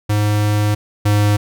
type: tone pair in turn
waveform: square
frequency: 104.7 / 103.8 Hz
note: G#2 / G#2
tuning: +15 / 0 cents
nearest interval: unison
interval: 15 cents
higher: first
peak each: -14 / -12 dBFS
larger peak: second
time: 0.09-0.75 / 1.05-1.37 s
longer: first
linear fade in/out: 10 ms
effects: none